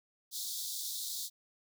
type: high-pass noise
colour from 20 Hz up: pink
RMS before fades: -39 dBFS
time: 0.31-1.3 s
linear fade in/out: 50 ms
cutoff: 3500 Hz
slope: 96 dB/octave
effects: none